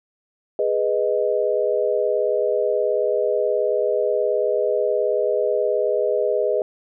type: chord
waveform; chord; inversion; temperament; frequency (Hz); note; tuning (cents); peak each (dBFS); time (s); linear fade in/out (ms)
sine; G# minor; none; equal; 415.3 / 493.9 / 622.3; G#4 / B4 / D#5; 0 / 0 / 0; -22; 0.59-6.62; 2
effects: none